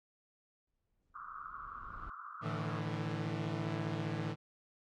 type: noise with exponential growth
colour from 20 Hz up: brown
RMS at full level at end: -46 dBFS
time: 0.67-2.1 s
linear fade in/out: 5 ms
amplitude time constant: 310 ms
type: band-pass noise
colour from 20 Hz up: pink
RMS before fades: -47 dBFS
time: 1.14-2.8 s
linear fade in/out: 20 ms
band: 1100 to 1400 Hz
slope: 96 dB/octave
type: chord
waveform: sawtooth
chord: A suspended fourth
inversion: none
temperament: equal with one note detuned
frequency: 110 / 149.74 / 164.81 Hz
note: A2 / D3 / E3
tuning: 0 / +34 / 0 cents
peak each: -36 dBFS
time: 2.41-4.36 s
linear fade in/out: 50 ms
effects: low-pass 4000 Hz 12 dB/octave + Opus 48 kbps